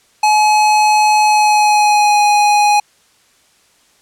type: tone with pitch glide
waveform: square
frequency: 850 to 831.1 Hz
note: G#5 to G#5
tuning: +40 to +1 cents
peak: -9 dBFS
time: 0.23-2.8 s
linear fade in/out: 5 ms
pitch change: -39 cents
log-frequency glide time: 1.23-2.21 s
effects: white hiss -53 dBFS RMS until 4.01 s + low-pass 9000 Hz 12 dB/octave